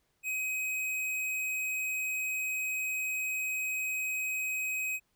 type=tone with hard clipping; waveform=sine; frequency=2527 Hz; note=D#7; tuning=26 cents sharp; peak=-32 dBFS; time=0.23-5 s; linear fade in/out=50 ms; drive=16 dB; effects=pink hiss -75 dBFS RMS until 5.15 s